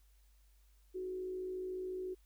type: tone with frequency modulation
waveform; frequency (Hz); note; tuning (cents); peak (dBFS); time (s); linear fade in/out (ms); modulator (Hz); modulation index
sine; 370; F#4; 0; -38; 0.94-2.15; 20; 54; 0.34
effects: added 50 Hz sine -63 dBFS peak until 2.25 s + white hiss -75 dBFS RMS until 2.25 s